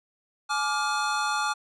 square chord, D diminished, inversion second, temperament just, 845.8 / 1174.7 / 1409.6 Hz, Ab5 / D6 / F6, +31 / 0 / +16 cents, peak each -30 dBFS, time 0.49-1.54 s, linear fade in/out 20 ms, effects resampled to 22050 Hz

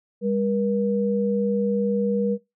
sine tone pair together, 201.2 / 478.5 Hz, G3 / A#4, +45 / +45 cents, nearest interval octave + minor third, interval 1500 cents, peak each -23 dBFS, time 0.21-2.38 s, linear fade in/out 50 ms, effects noise-tail reverb RT60 0.2 s tail -19 dB re dry

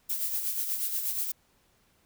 violet noise with tremolo, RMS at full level -29 dBFS, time 0.09-1.32 s, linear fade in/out 10 ms, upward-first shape sine, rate 8.3 Hz, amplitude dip 50%, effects pink hiss -67 dBFS RMS until 2.05 s

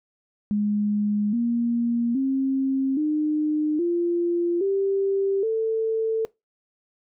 sine tone with pitch steps, 207.7 / 235.8 / 267.8 / 304.1 / 345.3 / 392.1 / 445.2 Hz, G#3 / A#3 / C4 / D#4 / F4 / G4 / A4, 0 / +20 / +40 / -40 / -20 / 0 / +20 cents, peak -20 dBFS, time 0.51-6.25 s, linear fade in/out 0 ms, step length 820 ms, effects noise-tail reverb RT60 0.2 s tail -21 dB re dry

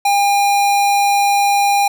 square tone, 806 Hz, G5, 48 cents sharp, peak -12 dBFS, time 0.05-1.88 s, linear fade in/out 5 ms, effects none

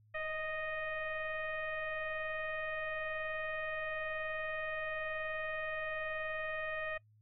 sine tone with frequency modulation, 1244.5 Hz, D#6, in tune, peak -36 dBFS, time 0.14-6.98 s, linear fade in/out 10 ms, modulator 617 Hz, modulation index 1.8, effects noise-tail reverb RT60 0.1 s tail -22 dB re dry + added 107 Hz sine -63 dBFS peak until 7.21 s

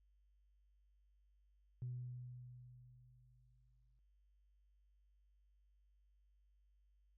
sine tone with exponential decay, 124.1 Hz, B2, 9 cents sharp, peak -40 dBFS, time 1.82-3.99 s, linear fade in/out 0 ms, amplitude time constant 470 ms, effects tanh soft clip ceiling -37 dBFS + added 50 Hz sine -70 dBFS peak until 7.17 s

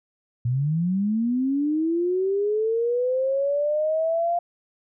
sine linear sweep, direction up, 116.1 to 698.5 Hz, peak -20 dBFS, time 0.45-4.39 s, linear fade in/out 5 ms, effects none

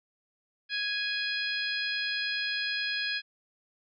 harmonic tone, 830.6 Hz, G#5, in tune, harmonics 2 / 3 / 4 / 5 / 6, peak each -33 / -35 / -36 / -37 / -38 dBFS, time 0.69-3.22 s, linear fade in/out 50 ms, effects none

